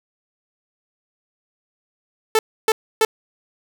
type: tone bursts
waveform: sawtooth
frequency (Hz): 440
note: A4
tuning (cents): 0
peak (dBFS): -9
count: 3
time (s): 2.35-3.05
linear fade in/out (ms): 2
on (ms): 40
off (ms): 290
effects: none